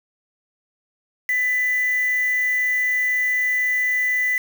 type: tone with quantisation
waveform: sine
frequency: 1994 Hz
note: B6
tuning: 16 cents sharp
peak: -18 dBFS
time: 1.29-4.38 s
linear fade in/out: 2 ms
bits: 5
effects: none